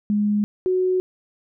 sine tone pair in turn, 207.7 / 369.4 Hz, G#3 / F#4, 0 / -3 cents, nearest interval minor seventh, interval 997 cents, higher second, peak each -17 dBFS, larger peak neither, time 0.1-0.44 / 0.66-1 s, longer neither, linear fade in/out 0 ms, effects none

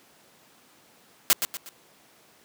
white noise with echo, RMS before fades -18 dBFS, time 1.3-1.33 s, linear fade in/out 0 ms, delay 120 ms, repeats 3, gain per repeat -8 dB, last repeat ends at 1.69 s, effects pink hiss -57 dBFS RMS until 2.44 s + high-pass 200 Hz 12 dB/octave

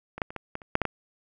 clicks, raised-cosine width 0.5 ms, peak -22 / -11 / -24 / -19 / -18 / -30 / -6 / -9 / -12 dBFS, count 9, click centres 0.18 / 0.218 / 0.305 / 0.363 / 0.554 / 0.618 / 0.754 / 0.817 / 0.853 s, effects none

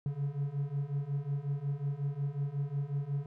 triangle beating tone pair, 138.59 / 144.09 Hz, C#3 / D3, 0 / -33 cents, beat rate 5.5 Hz, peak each -34 / -32 dBFS, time 0.06-3.26 s, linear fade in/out 2 ms, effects none

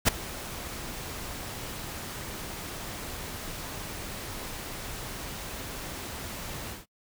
pink noise with ADSR envelope, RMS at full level -18 dBFS, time 0.05-6.86 s, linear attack 31 ms, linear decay 9 ms, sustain -20 dB, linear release 160 ms, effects noise-tail reverb RT60 0.1 s tail -24 dB re dry

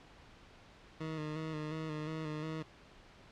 20% pulse tone with vibrato, 155.56 Hz, D#3, in tune, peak -33 dBFS, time 1-2.63 s, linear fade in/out 10 ms, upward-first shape square, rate 2.8 Hz, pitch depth 32 cents each way, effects pink hiss -58 dBFS RMS until 3.31 s + low-pass 4000 Hz 12 dB/octave

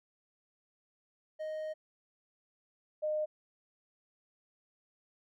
triangle / sine tone pair in turn, 622.3 / 612 Hz, D#5 / D#5, 0 / -29 cents, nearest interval unison, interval 29 cents, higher first, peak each -34 / -30 dBFS, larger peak second, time 1.39-1.74 / 3.02-3.26 s, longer first, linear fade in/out 20 ms, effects none

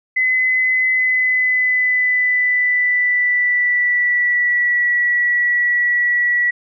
sine tone with pitch glide, 2027 to 1939.9 Hz, B6 to B6, +45 to -32 cents, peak -13 dBFS, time 0.16-6.51 s, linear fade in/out 10 ms, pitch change -77 cents, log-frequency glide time 0.81-4.9 s, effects none

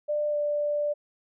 sine tone with pitch glide, 595 to 588.8 Hz, D5 to D5, +22 to +4 cents, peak -24 dBFS, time 0.08-0.94 s, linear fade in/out 20 ms, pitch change -18 cents, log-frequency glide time 0.3-0.36 s, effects none

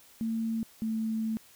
sine tone pair in turn, 225 / 221.6 Hz, A3 / A3, +39 / +13 cents, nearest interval unison, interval 26 cents, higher first, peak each -28 dBFS, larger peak neither, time 0.21-0.63 / 0.82-1.37 s, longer second, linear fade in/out 0 ms, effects white hiss -57 dBFS RMS until 1.55 s

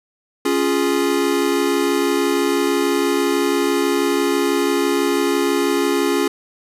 square chord, Db major, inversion none, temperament equal, 277.2 / 349.2 / 415.3 Hz, Db4 / F4 / Ab4, 0 / 0 / 0 cents, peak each -21 dBFS, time 0.45-6.28 s, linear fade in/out 5 ms, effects resampled to 32000 Hz + 8-bit

